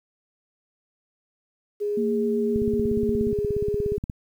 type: tone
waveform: sine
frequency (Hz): 413.2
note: G#4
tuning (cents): -9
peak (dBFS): -23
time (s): 1.8-3.98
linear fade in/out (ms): 20
type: tone with vibrato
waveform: sine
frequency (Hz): 229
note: A#3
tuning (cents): -31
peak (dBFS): -24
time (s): 1.97-3.32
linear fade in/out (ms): 5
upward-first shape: triangle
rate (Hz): 7.9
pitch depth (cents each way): 36
type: click train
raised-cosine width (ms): 5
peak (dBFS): -17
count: 27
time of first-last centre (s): 2.56-4.098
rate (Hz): 16.9
effects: 9-bit